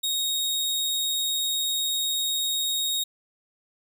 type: tone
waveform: sawtooth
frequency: 3752 Hz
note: A#7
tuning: 11 cents sharp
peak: -21 dBFS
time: 0.03-3.04 s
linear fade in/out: 10 ms
effects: none